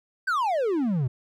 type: exponential sweep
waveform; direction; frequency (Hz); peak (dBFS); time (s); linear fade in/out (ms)
triangle; down; 1596 to 116.9; -20; 0.27-1.08; 10
effects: none